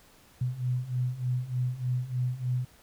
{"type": "beating tone pair", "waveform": "sine", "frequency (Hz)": [123.47, 126.77], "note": ["B2", "B2"], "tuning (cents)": [0, 46], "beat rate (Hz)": 3.3, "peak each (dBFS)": [-32, -29], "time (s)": [0.41, 2.65], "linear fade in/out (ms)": 5, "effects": ["pink hiss -58 dBFS RMS until 2.82 s"]}